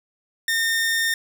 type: tone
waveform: sawtooth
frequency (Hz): 1823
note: A#6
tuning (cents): -39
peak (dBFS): -16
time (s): 0.48-1.14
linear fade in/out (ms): 2
effects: none